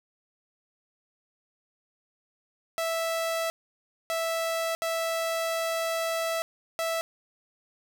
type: tone bursts at uneven times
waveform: sawtooth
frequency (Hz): 658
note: E5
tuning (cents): -3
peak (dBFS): -23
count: 4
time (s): 2.78-3.5 / 4.1-4.75 / 4.82-6.42 / 6.79-7.01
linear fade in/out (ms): 0
effects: none